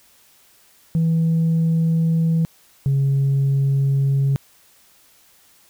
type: tone pair in turn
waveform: sine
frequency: 163.6 / 137.57 Hz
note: E3 / C#3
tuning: -13 / -13 cents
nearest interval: minor third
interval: 300 cents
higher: first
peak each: -13 dBFS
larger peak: neither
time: 0.95-2.45 / 2.86-4.36 s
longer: neither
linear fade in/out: 0 ms
effects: tanh soft clip ceiling -13 dBFS + white hiss -54 dBFS RMS until 5.69 s